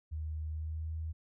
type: tone with pitch glide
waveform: sine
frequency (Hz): 77.78 to 79.83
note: D#2 to D#2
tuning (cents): 0 to +45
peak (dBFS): -35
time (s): 0.11-1.13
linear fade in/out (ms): 20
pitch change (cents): +45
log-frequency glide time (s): 0.48-0.94
effects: none